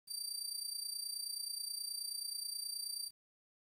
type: tone with amplitude modulation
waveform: 25% pulse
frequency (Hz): 4666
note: D8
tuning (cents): -12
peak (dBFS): -32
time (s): 0.07-3.11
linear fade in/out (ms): 50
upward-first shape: sine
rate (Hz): 29.4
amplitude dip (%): 75
effects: 11-bit